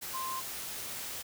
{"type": "tone in noise", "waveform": "sine", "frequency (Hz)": 1046.5, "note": "C6", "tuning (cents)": 0, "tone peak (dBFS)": -35, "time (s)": [0.13, 0.41], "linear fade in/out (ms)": 20, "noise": "white", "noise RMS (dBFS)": -40, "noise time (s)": [0.01, 1.23], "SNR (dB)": 2, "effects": []}